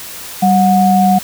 sine tone pair together, 193.35 / 730 Hz, G3 / F#5, -24 / -24 cents, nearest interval octave + major seventh, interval 2300 cents, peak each -10 dBFS, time 0.42-1.19 s, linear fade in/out 10 ms, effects white hiss -29 dBFS RMS until 1.23 s

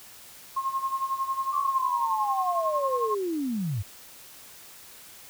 sine tone with tremolo, 1072 Hz, C6, 42 cents sharp, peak -23 dBFS, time 0.56-3.15 s, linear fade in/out 10 ms, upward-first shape sine, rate 11 Hz, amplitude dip 75%
sine linear sweep, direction down, 1171 to 89 Hz, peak -26 dBFS, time 1.52-3.83 s, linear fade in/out 20 ms
effects white hiss -48 dBFS RMS until 5.29 s

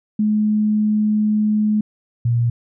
sine tone pair in turn, 212.5 / 118.44 Hz, G#3 / A#2, +40 / +28 cents, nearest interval minor seventh, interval 1012 cents, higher first, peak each -14 dBFS, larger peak neither, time 0.19-1.81 / 2.25-2.5 s, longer first, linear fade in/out 5 ms, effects none

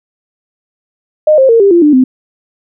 sine tone with pitch steps, 613 / 530.6 / 459.2 / 397.5 / 344 / 297.8 / 257.7 Hz, D#5 / C5 / A#4 / G4 / F4 / D4 / C4, -26 / +24 / -26 / +24 / -26 / +24 / -26 cents, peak -3 dBFS, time 1.27-2.04 s, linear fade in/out 5 ms, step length 110 ms, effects none

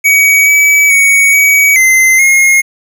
square tone with pitch steps, 2261 / 2287 / 2238 / 2265 / 2067 / 2148 Hz, C#7 / D7 / C#7 / C#7 / C7 / C7, +34 / -47 / +16 / +37 / -22 / +45 cents, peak -5 dBFS, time 0.04-2.62 s, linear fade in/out 20 ms, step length 430 ms, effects none

